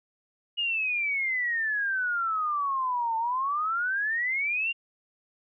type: exponential two-way sweep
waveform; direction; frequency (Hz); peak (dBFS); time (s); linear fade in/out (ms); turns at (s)
sine; down then up; 2887 to 890 to 2815; -25; 0.57-4.73; 20; 3.17
effects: none